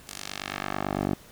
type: tone with band-pass filter sweep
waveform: 10% pulse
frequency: 49 Hz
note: G1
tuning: in tune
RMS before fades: -32 dBFS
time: 0.07-1.15 s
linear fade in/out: 10 ms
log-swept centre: 9200 to 340 Hz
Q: 0.81
effects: pink hiss -51 dBFS RMS until 1.31 s